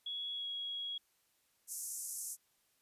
sine tone with pitch glide, 3354 to 3317 Hz, G#7 to G#7, +16 to -3 cents, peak -38 dBFS, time 0.06-0.98 s, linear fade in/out 5 ms, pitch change -19 cents, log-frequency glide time 0.34-0.46 s
white band-pass noise, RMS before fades -43 dBFS, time 1.67-2.37 s, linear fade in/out 50 ms, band 6000 to 12000 Hz, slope 48 dB/octave
effects white hiss -75 dBFS RMS until 2.81 s + resampled to 32000 Hz

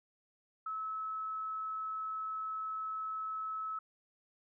sine tone, 1297 Hz, E6, 28 cents flat, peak -36 dBFS, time 0.66-3.79 s, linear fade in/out 5 ms, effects none

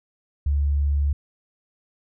sine tone, 71.6 Hz, D2, 43 cents flat, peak -18 dBFS, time 0.46-1.13 s, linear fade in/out 5 ms, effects none

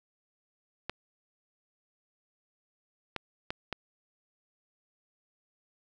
clicks, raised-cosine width 0.3 ms, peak -17 dBFS, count 4, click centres 0.896 / 3.163 / 3.505 / 3.727 s, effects none

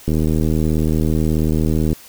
click train, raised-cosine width 3 ms, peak -6 dBFS, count 146, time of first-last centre 0.08-1.929 s, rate 78.4 Hz, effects white hiss -42 dBFS RMS until 2.08 s

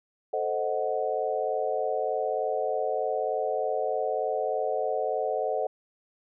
sine chord, A diminished seventh, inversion none, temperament equal, 440 / 523.3 / 622.3 / 740 Hz, A4 / C5 / Eb5 / Gb5, 0 / 0 / 0 / 0 cents, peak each -31 dBFS, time 0.33-5.67 s, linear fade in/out 5 ms, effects none

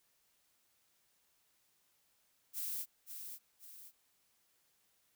violet noise with echo, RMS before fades -40 dBFS, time 2.53-2.86 s, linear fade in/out 50 ms, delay 530 ms, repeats 2, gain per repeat -7 dB, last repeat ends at 3.92 s, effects white hiss -75 dBFS RMS until 5.15 s

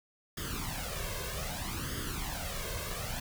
pink noise with flanger, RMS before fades -37 dBFS, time 0.37-3.2 s, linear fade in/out 5 ms, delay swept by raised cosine 0.6 to 1.9 ms, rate 0.63 Hz, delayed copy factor +0.75, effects none

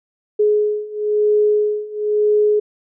sine beating tone pair, 420 / 421 Hz, G#4 / G#4, +19 / +24 cents, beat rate 1 Hz, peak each -18 / -16 dBFS, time 0.39-2.6 s, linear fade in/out 10 ms, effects none

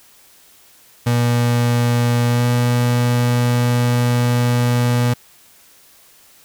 35% pulse tone with pitch glide, 120 to 121.53 Hz, B2 to B2, -49 to -27 cents, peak -12 dBFS, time 1.06-5.14 s, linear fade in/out 10 ms, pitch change +22 cents, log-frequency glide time 2.28-2.45 s, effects white hiss -49 dBFS RMS until 6.44 s

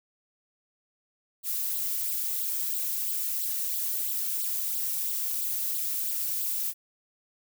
violet noise with flanger, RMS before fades -30 dBFS, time 1.43-6.74 s, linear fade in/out 50 ms, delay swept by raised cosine 0.23 to 2.23 ms, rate 3 Hz, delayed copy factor +0.65, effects none

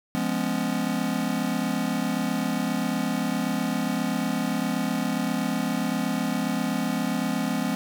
square chord, C# dominant seventh, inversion first, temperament just, 173.24 / 207.9 / 249.5 / 277.2 Hz, E#3 / G#3 / B3 / C#4, -14 / +2 / +18 / 0 cents, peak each -32 / -30 / -29 / -32 dBFS, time 0.15-7.75 s, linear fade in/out 0 ms, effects none

